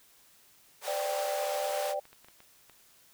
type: high-pass noise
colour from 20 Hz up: pink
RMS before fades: -39 dBFS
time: 0.81-1.95 s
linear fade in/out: 50 ms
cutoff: 430 Hz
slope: 96 dB/octave
type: chord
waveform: sine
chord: C suspended second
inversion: none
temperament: equal with one note detuned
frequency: 512.2 / 587.3 / 784 Hz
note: C5 / D5 / G5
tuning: -37 / 0 / 0 cents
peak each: -38 / -32 / -35 dBFS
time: 0.87-2 s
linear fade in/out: 10 ms
type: clicks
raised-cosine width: 0.3 ms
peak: -37 dBFS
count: 10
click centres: 1.55 / 1.604 / 1.643 / 1.695 / 2.054 / 2.13 / 2.246 / 2.285 / 2.404 / 2.697 s
effects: white hiss -61 dBFS RMS until 3.13 s